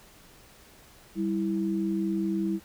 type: tone pair together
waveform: sine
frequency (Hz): 196 / 327.5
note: G3 / E4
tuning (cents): 0 / -11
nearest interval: major sixth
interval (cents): 889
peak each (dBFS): -28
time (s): 1.15-2.6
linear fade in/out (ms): 50
effects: pink hiss -54 dBFS RMS until 2.64 s